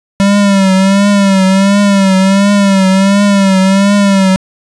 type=tone with vibrato; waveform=square; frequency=196 Hz; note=G3; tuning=in tune; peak=-6 dBFS; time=0.2-4.36 s; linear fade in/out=0 ms; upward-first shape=triangle; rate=1.4 Hz; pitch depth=73 cents each way; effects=resampled to 22050 Hz + 7-bit